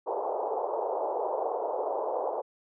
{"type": "band-pass noise", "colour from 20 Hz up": "pink", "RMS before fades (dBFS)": -31, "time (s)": [0.06, 2.42], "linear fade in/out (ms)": 20, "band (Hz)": [410, 940], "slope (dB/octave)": 48, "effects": []}